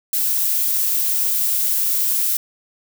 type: noise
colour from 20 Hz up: violet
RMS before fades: -19 dBFS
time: 0.13-2.37 s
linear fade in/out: 2 ms
effects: none